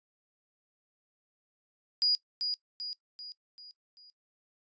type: tone with echo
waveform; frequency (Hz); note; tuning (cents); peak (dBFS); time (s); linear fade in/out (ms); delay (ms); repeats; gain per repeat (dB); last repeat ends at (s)
sine; 4887; D#8; -32; -24; 2.02-2.15; 0; 390; 5; -6; 4.1
effects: noise-tail reverb RT60 0.1 s tail -19 dB re dry + resampled to 16000 Hz